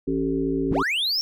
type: harmonic tone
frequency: 55 Hz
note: A1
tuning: in tune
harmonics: 1 / 3 / 5 / 7 / 8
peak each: -34 / -32 / -24 / -26 / -32 dBFS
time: 0.07-0.83 s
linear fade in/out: 10 ms
type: linear sweep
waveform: triangle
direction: up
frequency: 43.65 to 5588 Hz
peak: -20 dBFS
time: 0.71-1.21 s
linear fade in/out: 0 ms
effects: none